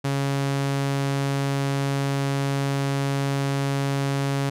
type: tone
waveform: sawtooth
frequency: 138.59 Hz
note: C#3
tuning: in tune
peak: -18 dBFS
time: 0.04-4.5 s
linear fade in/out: 10 ms
effects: low-pass 11000 Hz 12 dB/octave